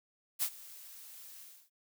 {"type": "noise with ADSR envelope", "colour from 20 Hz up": "blue", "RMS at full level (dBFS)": -30, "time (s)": [0.39, 1.7], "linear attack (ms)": 36, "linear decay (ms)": 68, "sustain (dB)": -21, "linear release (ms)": 290, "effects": []}